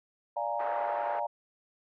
sine chord, Bb dominant seventh, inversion first, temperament equal, 587.3 / 698.5 / 830.6 / 932.3 Hz, D5 / F5 / Ab5 / Bb5, 0 / 0 / 0 / 0 cents, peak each -35 dBFS, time 0.36-1.27 s, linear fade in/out 10 ms
white band-pass noise, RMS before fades -40 dBFS, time 0.59-1.2 s, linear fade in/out 10 ms, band 440 to 1500 Hz, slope 24 dB/octave
effects none

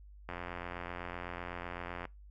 click train, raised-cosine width 0.5 ms, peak -25 dBFS, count 156, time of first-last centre 0.29-2.053 s, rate 87.9 Hz, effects noise-tail reverb RT60 0.2 s tail -22 dB re dry + added 50 Hz sine -51 dBFS peak until 2.3 s

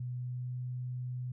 sine tone with pitch glide, 124.2 to 125.21 Hz, B2 to B2, +10 to +24 cents, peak -35 dBFS, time 0-1.32 s, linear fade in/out 5 ms, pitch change +14 cents, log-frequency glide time 0.16-0.56 s, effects none

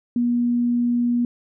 sine tone, 240.5 Hz, B3, 46 cents flat, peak -17 dBFS, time 0.16-1.25 s, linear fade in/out 2 ms, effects none

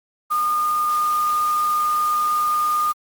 sine tone in noise, 1219 Hz, D#6, 36 cents flat, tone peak -17 dBFS, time 0.3-2.93 s, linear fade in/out 20 ms, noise white, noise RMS -35 dBFS, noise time 0.3-2.93 s, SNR +15 dB, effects Opus 24 kbps

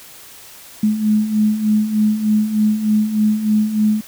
sine beating tone pair, 211 / 214.3 Hz, G#3 / A3, +28 / -45 cents, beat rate 3.3 Hz, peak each -20 / -14 dBFS, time 0.83-4.01 s, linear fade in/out 5 ms, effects white hiss -40 dBFS RMS until 4.07 s

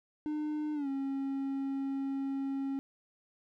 triangle tone with pitch glide, 302.5 to 272.6 Hz, D#4 to C#4, -49 to -29 cents, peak -30 dBFS, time 0.26-2.79 s, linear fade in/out 0 ms, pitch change -180 cents, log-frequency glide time 0.74-0.88 s, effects none

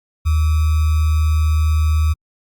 sine tone with sample-and-hold, 77.78 Hz, D#2, in tune, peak -12 dBFS, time 0.25-2.14 s, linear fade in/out 20 ms, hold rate 1225 Hz, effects Opus 48 kbps

